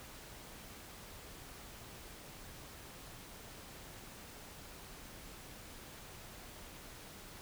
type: silence
effects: pink hiss -52 dBFS RMS until 7.41 s